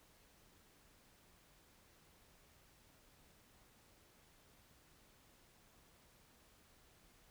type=silence; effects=pink hiss -68 dBFS RMS until 7.3 s